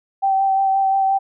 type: tone with vibrato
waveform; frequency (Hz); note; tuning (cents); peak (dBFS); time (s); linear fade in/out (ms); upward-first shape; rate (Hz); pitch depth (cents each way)
sine; 776; G5; -18; -14; 0.22-1.19; 20; sine; 5.7; 16
effects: none

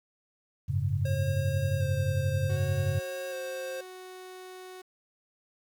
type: chord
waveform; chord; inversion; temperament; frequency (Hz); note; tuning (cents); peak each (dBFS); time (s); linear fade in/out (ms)
sine; F# suspended second; none; equal; 92.5 / 103.83 / 138.59; F#2 / G#2 / C#3; 0 / 0 / 0; -30; 0.68-3; 20
type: tone with vibrato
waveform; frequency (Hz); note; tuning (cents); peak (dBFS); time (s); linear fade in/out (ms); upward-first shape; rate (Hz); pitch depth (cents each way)
square; 533; C5; +32; -35; 1.05-3.81; 5; square; 0.66; 19
type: tone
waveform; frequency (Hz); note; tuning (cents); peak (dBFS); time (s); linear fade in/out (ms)
sawtooth; 370; F#4; 0; -39; 2.49-4.82; 10
effects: 10-bit

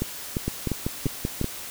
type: two click trains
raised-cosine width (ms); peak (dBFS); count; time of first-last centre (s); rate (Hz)
3; -12 / -12; 6 / 5; 0.48-1.443 / 0.02-1.414; 5.19 / 2.87
effects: white hiss -37 dBFS RMS until 1.7 s

